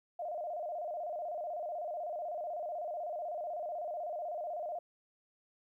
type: tone with vibrato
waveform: sine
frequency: 654 Hz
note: E5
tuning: 14 cents flat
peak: -36 dBFS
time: 0.19-4.79 s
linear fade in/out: 5 ms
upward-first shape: square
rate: 16 Hz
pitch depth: 120 cents each way
effects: 13-bit